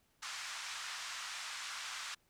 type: band-pass noise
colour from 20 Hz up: pink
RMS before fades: -44 dBFS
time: 0.22-2.15 s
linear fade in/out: 10 ms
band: 1100 to 7700 Hz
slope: 24 dB/octave
effects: pink hiss -74 dBFS RMS until 2.29 s